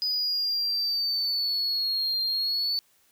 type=exponential two-way sweep; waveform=sine; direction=down then up; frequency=4978 to 4182 to 4505 Hz; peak=-22 dBFS; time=0.02-2.79 s; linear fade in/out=0 ms; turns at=2.22 s; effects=tanh soft clip ceiling -23 dBFS + white hiss -64 dBFS RMS until 3.11 s